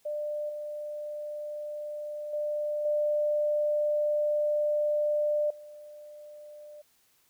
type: tone with level steps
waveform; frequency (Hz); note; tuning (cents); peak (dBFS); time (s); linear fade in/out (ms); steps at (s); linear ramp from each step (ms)
sine; 596; D5; +25; -30 / -34 / -28 / -24 / -44; 0.05-6.82; 10; 0.49 / 2.33 / 2.85 / 5.5; 5
effects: white hiss -67 dBFS RMS until 7.29 s